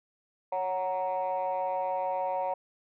sine chord, F# major, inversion second, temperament equal, 554.4 / 740 / 932.3 Hz, C#5 / F#5 / A#5, 0 / 0 / 0 cents, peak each -31 dBFS, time 0.52-2.54 s, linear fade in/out 5 ms, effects tanh soft clip ceiling -23 dBFS

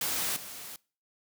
white noise with level steps, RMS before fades -31 / -43 dBFS, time 0.01-0.76 s, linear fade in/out 2 ms, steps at 0.36 s, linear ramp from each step 5 ms, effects noise-tail reverb RT60 0.4 s tail -24 dB re dry + high-pass 80 Hz 12 dB/octave

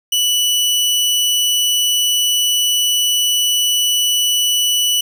sawtooth tone, 2960 Hz, F#7, in tune, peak -10 dBFS, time 0.12-5.01 s, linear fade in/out 5 ms, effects none

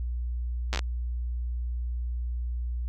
slowing click train, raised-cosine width 0.2 ms, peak -12 dBFS, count 6, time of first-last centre 0.73-0.792 s, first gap 8 ms, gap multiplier 1.22, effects added 60 Hz sine -28 dBFS peak until 2.88 s

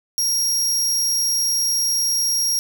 sawtooth tone with amplitude modulation, 5610 Hz, F8, 7 cents sharp, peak -14 dBFS, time 0.18-2.59 s, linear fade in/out 0 ms, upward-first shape sine, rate 186 Hz, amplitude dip 25%, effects 7-bit

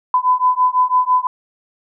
sine beating tone pair, 1003 / 1009 Hz, B5 / B5, +26 / +37 cents, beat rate 6 Hz, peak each -15 dBFS, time 0.14-1.27 s, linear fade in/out 2 ms, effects none

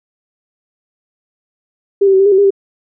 sine tone with pitch steps, 398.1 / 388.6 / 380.7 / 391.2 / 409.8 / 380.7 / 403.4 / 392.5 Hz, G4 / G4 / F#4 / G4 / G#4 / F#4 / G4 / G4, +27 / -15 / +49 / -4 / -23 / +49 / +50 / +2 cents, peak -6 dBFS, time 2.01-2.506 s, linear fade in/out 10 ms, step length 62 ms, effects none

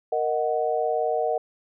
sine chord, D# minor, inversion second, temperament equal, 466.2 / 622.3 / 740 Hz, A#4 / D#5 / F#5, 0 / 0 / 0 cents, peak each -26 dBFS, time 0.12-1.38 s, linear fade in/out 5 ms, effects none

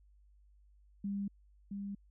sine tone with echo, 199.9 Hz, G3, 34 cents sharp, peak -34 dBFS, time 1.04-1.28 s, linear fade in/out 5 ms, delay 670 ms, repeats 1, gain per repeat -4 dB, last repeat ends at 1.95 s, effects added 50 Hz sine -61 dBFS peak until 2.1 s

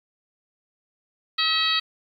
harmonic tone, 643 Hz, E5, 43 cents flat, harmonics 2 / 3 / 4 / 5 / 6 / 7, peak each -28 / -29 / -29 / -28 / -24 / -26 dBFS, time 1.38-1.8 s, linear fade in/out 10 ms, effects 9-bit

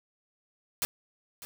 white noise with echo, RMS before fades -29 dBFS, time 0.82-0.85 s, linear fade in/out 0 ms, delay 600 ms, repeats 1, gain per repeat -15 dB, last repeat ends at 1.45 s, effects none

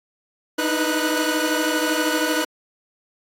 sawtooth tone cluster, 306 / 318.7 / 493.8 / 1473 Hz, D#4 / D#4 / B4 / F#6, -29 / +42 / 0 / -8 cents, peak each -20 / -22 / -22 / -22 dBFS, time 0.58-2.45 s, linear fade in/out 10 ms, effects AAC 48 kbps

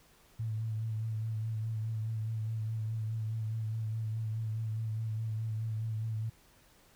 sine tone with vibrato, 110.6 Hz, A2, 9 cents sharp, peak -32 dBFS, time 0.39-6.3 s, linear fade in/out 10 ms, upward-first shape sine, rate 4.8 Hz, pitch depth 31 cents each way, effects pink hiss -63 dBFS RMS until 6.95 s

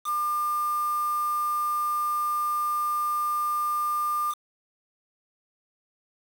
sine tone with quantisation, 1200 Hz, D6, 37 cents sharp, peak -24 dBFS, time 0.04-4.35 s, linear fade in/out 50 ms, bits 6, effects none

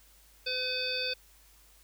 harmonic tone, 508 Hz, B4, 49 cents sharp, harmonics 1 / 3 / 5 / 7 / 9 / 10, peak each -38 / -41 / -36 / -37 / -34 / -46 dBFS, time 0.46-1.14 s, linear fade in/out 10 ms, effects added 50 Hz sine -61 dBFS peak until 1.83 s + white hiss -61 dBFS RMS until 1.83 s

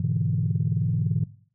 sine chord, E dominant seventh, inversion first, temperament equal, 103.83 / 123.47 / 146.83 / 164.81 Hz, G#2 / B2 / D3 / E3, 0 / 0 / 0 / 0 cents, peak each -27 dBFS, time 0-1.24 s, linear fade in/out 5 ms, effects noise-tail reverb RT60 0.5 s tail -17 dB re dry + tanh soft clip ceiling -13 dBFS

